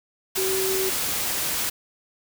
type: tone in noise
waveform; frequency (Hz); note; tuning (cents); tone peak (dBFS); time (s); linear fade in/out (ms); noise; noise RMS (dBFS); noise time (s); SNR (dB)
sine; 380.4; F#4; +48; -24; 0.37-0.9; 10; white; -26; 0.35-1.7; -1
effects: none